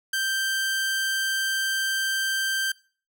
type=tone; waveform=sawtooth; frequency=1568 Hz; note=G6; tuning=in tune; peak=-20 dBFS; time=0.13-2.72 s; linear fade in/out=5 ms; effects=noise-tail reverb RT60 0.4 s tail -22 dB re dry